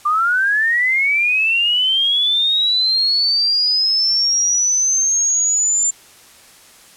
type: linear sweep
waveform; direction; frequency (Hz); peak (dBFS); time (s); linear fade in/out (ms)
sine; up; 1174.7 to 7250; -13; 0.05-5.91; 10
effects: white hiss -45 dBFS RMS until 6.96 s + low-pass 11000 Hz 12 dB/octave